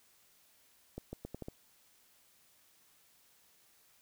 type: accelerating click train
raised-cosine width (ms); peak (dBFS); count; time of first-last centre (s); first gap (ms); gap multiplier
2; -28; 6; 0.98-1.484; 150; 0.8
effects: white hiss -67 dBFS RMS until 4.01 s